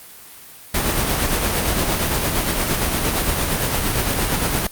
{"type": "noise with tremolo", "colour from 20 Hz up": "pink", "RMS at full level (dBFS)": -18, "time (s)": [0.74, 4.67], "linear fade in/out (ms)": 5, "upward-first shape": "sine", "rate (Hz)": 8.7, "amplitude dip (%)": 35, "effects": ["white hiss -41 dBFS RMS until 4.71 s", "Opus 32 kbps"]}